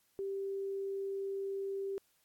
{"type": "tone", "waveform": "sine", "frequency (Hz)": 392, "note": "G4", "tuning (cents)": 0, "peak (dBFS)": -35, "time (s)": [0.19, 1.98], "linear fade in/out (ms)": 0, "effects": ["white hiss -73 dBFS RMS until 2.24 s", "AAC 64 kbps"]}